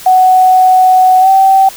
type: tone with pitch glide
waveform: sine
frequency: 744 to 771.6 Hz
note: F#5 to G5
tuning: +9 to -28 cents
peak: -3 dBFS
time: 0.06-1.69 s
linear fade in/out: 5 ms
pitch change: +63 cents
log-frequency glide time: 1.2-1.29 s
effects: white hiss -30 dBFS RMS until 1.76 s